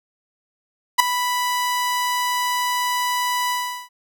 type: tone with ADSR envelope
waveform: sawtooth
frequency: 987.8 Hz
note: B5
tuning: in tune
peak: -3 dBFS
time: 0.98-3.89 s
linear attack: 19 ms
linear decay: 6 ms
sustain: -13 dB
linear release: 390 ms
effects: none